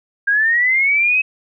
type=linear sweep; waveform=sine; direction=up; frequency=1600 to 2573 Hz; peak=-12 dBFS; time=0.27-1.22 s; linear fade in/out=10 ms; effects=none